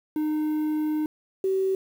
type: tone pair in turn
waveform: triangle / sine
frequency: 306.5 / 382.5 Hz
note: D#4 / G4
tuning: -26 / -42 cents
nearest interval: major third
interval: 384 cents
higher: second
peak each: -21 dBFS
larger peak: neither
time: 0.16-1.06 / 1.44-1.75 s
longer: first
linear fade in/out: 2 ms
effects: 8-bit